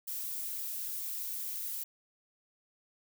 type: noise with flanger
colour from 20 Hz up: violet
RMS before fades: -38 dBFS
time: 0.07-1.84 s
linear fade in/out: 10 ms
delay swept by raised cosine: 0.56 to 3.96 ms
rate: 3.7 Hz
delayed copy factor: +0.5
effects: none